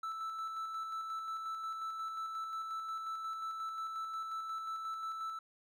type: tone with tremolo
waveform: triangle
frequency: 1318.5 Hz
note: E6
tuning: in tune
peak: -35 dBFS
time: 0.03-5.39 s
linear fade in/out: 5 ms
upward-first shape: square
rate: 5.6 Hz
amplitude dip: 30%
effects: none